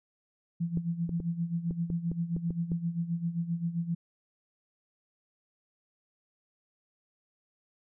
sine tone with tremolo, 169.2 Hz, E3, 45 cents sharp, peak -26 dBFS, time 0.6-3.95 s, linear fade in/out 10 ms, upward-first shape sine, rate 7.6 Hz, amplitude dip 75%
clicks, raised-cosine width 3 ms, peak -24 dBFS, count 9, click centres 0.773 / 1.093 / 1.202 / 1.709 / 1.902 / 2.116 / 2.365 / 2.506 / 2.718 s
effects none

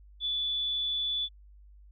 sine tone, 3462 Hz, A7, 29 cents flat, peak -28 dBFS, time 0.2-1.29 s, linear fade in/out 50 ms, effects added 50 Hz sine -51 dBFS peak until 1.91 s

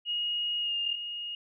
sine tone with pitch glide, 2875 to 2821 Hz, F7 to F7, +50 to +17 cents, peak -28 dBFS, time 0.05-0.97 s, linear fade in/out 50 ms, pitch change -33 cents, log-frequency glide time 0.61-0.75 s
sine tone, 2860 Hz, F7, 41 cents sharp, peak -34 dBFS, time 0.85-1.35 s, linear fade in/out 2 ms
effects none

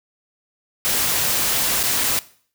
white noise with dropouts, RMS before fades -20 dBFS, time 0.85-2.19 s, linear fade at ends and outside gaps 0 ms, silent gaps 1.83-1.836 / 2.037-2.041 s, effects noise-tail reverb RT60 0.5 s tail -19 dB re dry

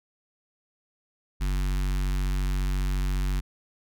square tone with notch filter, 47.23 Hz, F#1, 36 cents sharp, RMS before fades -26 dBFS, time 1.4-3.41 s, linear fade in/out 20 ms, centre 550 Hz, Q 0.63, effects none

